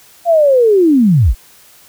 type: linear sweep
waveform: sine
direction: down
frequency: 701 to 32.7 Hz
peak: -6 dBFS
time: 0.25-1.35 s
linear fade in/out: 50 ms
effects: white hiss -44 dBFS RMS until 1.88 s